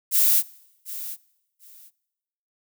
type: noise with echo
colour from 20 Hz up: violet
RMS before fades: -18 dBFS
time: 0.11-0.43 s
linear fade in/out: 50 ms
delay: 740 ms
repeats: 2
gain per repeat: -15 dB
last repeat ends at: 1.91 s
effects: noise-tail reverb RT60 1.0 s tail -23 dB re dry